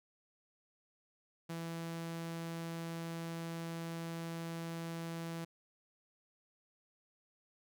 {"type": "tone", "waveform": "sawtooth", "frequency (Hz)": 166.2, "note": "E3", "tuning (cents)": 15, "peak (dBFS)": -36, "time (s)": [1.49, 5.45], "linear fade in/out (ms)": 10, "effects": []}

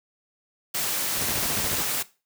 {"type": "high-pass noise", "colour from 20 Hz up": "white", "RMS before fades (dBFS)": -27, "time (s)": [0.74, 2.03], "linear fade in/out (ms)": 10, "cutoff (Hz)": 100, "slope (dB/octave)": 12}
{"type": "noise with tremolo", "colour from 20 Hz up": "pink", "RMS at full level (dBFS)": -30, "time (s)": [1.14, 1.87], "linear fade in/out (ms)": 50, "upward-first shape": "square", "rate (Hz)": 14, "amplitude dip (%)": 60}
{"effects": ["noise-tail reverb RT60 0.3 s tail -18 dB re dry", "high-pass 60 Hz 12 dB/octave"]}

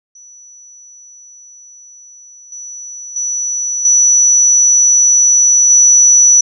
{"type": "tone with level steps", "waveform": "sine", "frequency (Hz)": 5920, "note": "F#8", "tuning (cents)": 0, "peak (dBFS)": [-36, -26, -15, -6, -4], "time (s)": [0.15, 6.41], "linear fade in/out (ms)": 5, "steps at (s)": [2.52, 3.16, 3.85, 5.7], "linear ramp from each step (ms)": 2, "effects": []}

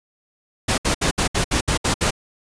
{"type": "noise bursts", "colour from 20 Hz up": "pink", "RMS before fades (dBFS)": -19, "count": 9, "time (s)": [0.68, 2.108], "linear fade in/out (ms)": 10, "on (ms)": 100, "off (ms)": 66, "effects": ["resampled to 22050 Hz"]}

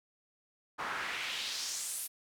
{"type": "noise with band-pass filter sweep", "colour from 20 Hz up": "pink", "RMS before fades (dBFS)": -38, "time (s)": [0.78, 2.08], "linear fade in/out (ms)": 20, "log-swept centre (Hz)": [1100, 12000], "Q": 1.9, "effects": []}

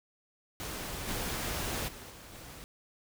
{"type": "noise with level steps", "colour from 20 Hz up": "pink", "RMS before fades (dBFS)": [-39, -35, -47, -50, -48], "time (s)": [0.6, 2.64], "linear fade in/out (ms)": 0, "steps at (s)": [1.07, 1.87, 2.1, 2.32], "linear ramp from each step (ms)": 20, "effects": []}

